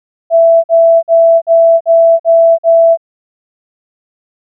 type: tone bursts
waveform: sine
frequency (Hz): 664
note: E5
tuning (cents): +12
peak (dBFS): -3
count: 7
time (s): 0.3-2.974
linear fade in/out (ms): 50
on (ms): 340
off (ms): 49
effects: none